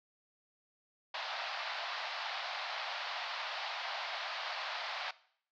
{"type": "band-pass noise", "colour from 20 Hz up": "pink", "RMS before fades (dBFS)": -40, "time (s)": [1.14, 5.11], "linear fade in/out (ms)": 5, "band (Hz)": [640, 4800], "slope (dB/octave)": 48, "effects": ["noise-tail reverb RT60 0.6 s tail -19 dB re dry"]}